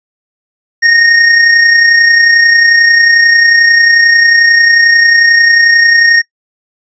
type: tone with amplitude modulation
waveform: square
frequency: 1853 Hz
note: A#6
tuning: 11 cents flat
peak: -3 dBFS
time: 0.82-6.22 s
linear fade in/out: 20 ms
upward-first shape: sine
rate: 31.2 Hz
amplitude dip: 40%
effects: noise-tail reverb RT60 0.1 s tail -21 dB re dry + resampled to 16000 Hz